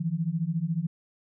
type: beating tone pair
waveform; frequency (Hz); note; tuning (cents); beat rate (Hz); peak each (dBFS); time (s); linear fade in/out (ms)
sine; 157.1 / 171.1; D#3 / F3; +17 / -35; 14; -29 / -28; 0-0.87; 10
effects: none